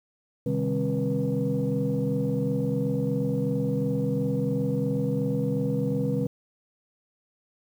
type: tone cluster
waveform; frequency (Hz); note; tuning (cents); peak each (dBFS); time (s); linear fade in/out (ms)
sine; 130.5 / 153.4 / 198.6 / 267.1 / 485.5; C3 / D#3 / G3 / C4 / B4; -4 / -24 / +23 / +36 / -30; -29; 0.46-6.27; 5
effects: tanh soft clip ceiling -16 dBFS + 9-bit